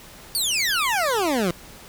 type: exponential sweep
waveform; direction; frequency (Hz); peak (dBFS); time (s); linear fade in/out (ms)
20% pulse; down; 4699 to 164.81; -15; 0.35-1.51; 0
effects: pink hiss -44 dBFS RMS until 1.88 s